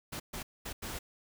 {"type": "noise bursts at uneven times", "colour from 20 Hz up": "pink", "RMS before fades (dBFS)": -40, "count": 4, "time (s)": [[0.12, 0.2], [0.33, 0.43], [0.65, 0.73], [0.82, 0.99]], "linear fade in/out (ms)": 10, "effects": []}